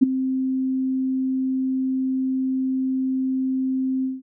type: tone with ADSR envelope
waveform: sine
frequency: 261.8 Hz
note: C4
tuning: 1 cent sharp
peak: -7 dBFS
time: 0.01-4.22 s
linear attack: 20 ms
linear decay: 13 ms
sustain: -13 dB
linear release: 180 ms
effects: none